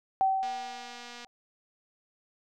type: tone with exponential decay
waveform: sine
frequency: 768 Hz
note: G5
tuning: 36 cents flat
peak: -20 dBFS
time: 0.21-1.27 s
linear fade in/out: 0 ms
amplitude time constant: 230 ms
type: click train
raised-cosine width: 0.2 ms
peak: -28 dBFS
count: 197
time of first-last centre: 0.43-1.247 s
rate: 240 Hz
effects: none